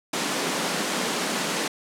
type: high-pass noise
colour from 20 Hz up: pink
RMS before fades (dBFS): -26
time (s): 0.13-1.68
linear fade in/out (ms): 5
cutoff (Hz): 170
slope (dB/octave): 48
effects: low-pass 9000 Hz 12 dB/octave